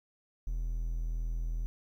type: tone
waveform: triangle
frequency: 41.08 Hz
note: E1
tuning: 5 cents flat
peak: -29 dBFS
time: 0.47-1.66 s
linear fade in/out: 0 ms
effects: 11-bit